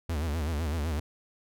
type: tone with vibrato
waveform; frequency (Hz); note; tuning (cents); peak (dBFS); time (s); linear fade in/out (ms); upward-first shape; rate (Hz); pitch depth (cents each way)
45% pulse; 77.78; D#2; 0; -28; 0.09-1; 5; sine; 7.9; 150
effects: none